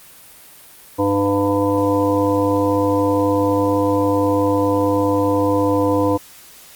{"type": "harmonic tone", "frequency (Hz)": 100.1, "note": "G2", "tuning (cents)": 37, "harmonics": [1, 3, 5, 7, 9, 10], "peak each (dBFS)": [-24, -18, -18, -28, -26, -24], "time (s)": [0.98, 6.18], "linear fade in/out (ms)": 20, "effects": ["white hiss -43 dBFS RMS until 6.75 s", "Opus 32 kbps"]}